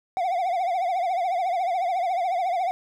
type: tone with vibrato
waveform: triangle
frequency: 723 Hz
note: F#5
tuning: 40 cents flat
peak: -20 dBFS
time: 0.17-2.71 s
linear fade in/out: 0 ms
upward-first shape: triangle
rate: 14 Hz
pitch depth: 140 cents each way
effects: none